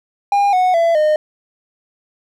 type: tone with pitch steps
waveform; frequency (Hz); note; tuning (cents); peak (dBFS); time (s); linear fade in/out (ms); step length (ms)
triangle; 807 / 735.8 / 670.8 / 611.6; G#5 / F#5 / E5 / D#5; -50 / -10 / +30 / -30; -9; 0.32-1.16; 2; 210
effects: none